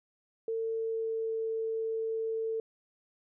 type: tone with pitch glide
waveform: sine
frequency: 450.5 to 447.1 Hz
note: A4 to A4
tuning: +41 to +28 cents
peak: -30 dBFS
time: 0.48-2.6 s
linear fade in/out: 2 ms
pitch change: -13 cents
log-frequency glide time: 0.63-1.39 s
effects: none